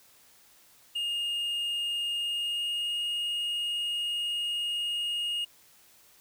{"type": "tone with pitch glide", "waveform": "triangle", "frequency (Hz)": [2838, 2858], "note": ["F7", "F7"], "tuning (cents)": [27, 39], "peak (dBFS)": -27, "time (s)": [0.95, 5.45], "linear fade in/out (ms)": 10, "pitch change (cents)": 12, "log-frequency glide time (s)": [2.16, 3], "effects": ["white hiss -59 dBFS RMS until 6.2 s"]}